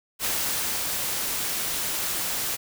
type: noise with ADSR envelope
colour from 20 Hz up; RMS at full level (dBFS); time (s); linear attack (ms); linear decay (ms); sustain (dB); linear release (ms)
white; -26; 0.19-2.57; 56; 540; -2; 26
effects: none